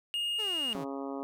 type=tone; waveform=triangle; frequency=2846 Hz; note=F7; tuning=32 cents sharp; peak=-28 dBFS; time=0.14-0.73 s; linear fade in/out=0 ms
type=linear sweep; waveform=sawtooth; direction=down; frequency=454.7 to 132 Hz; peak=-36 dBFS; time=0.38-0.85 s; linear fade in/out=20 ms
type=harmonic tone; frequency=137.6 Hz; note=C#3; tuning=12 cents flat; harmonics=2 / 3 / 4 / 5 / 6 / 7 / 8 / 9; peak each=-37 / -41 / -43 / -45 / -47 / -48 / -49 / -50 dBFS; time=0.75-1.23 s; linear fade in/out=0 ms
effects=none